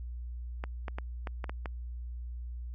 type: clicks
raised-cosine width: 0.5 ms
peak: -22 dBFS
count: 7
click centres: 0.639 / 0.882 / 0.985 / 1.272 / 1.442 / 1.495 / 1.658 s
effects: added 60 Hz sine -37 dBFS peak until 2.74 s